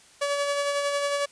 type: tone with tremolo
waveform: sawtooth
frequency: 570 Hz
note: C#5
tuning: 48 cents sharp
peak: -19 dBFS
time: 0.21-1.26 s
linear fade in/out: 10 ms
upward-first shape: sine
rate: 11 Hz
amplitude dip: 35%
effects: white hiss -54 dBFS RMS until 1.31 s + resampled to 22050 Hz